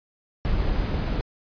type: noise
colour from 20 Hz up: brown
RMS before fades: -24 dBFS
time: 0.45-1.21 s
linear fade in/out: 0 ms
effects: resampled to 11025 Hz